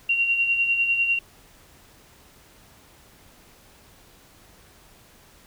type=tone with tremolo; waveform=sine; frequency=2756 Hz; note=F7; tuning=24 cents flat; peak=-17 dBFS; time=0.09-1.19 s; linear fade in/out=5 ms; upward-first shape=sine; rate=10 Hz; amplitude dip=50%; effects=pink hiss -53 dBFS RMS until 5.46 s